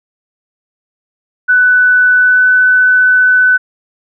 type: tone with pitch glide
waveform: sine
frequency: 1493 to 1502.5 Hz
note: F#6 to F#6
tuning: +15 to +26 cents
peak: -5 dBFS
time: 1.48-3.58 s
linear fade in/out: 20 ms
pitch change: +11 cents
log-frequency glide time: 2.16-2.52 s
effects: none